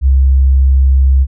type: tone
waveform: sine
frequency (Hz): 66.7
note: C2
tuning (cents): +34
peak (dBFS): -5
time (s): 0.01-1.27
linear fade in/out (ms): 50
effects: none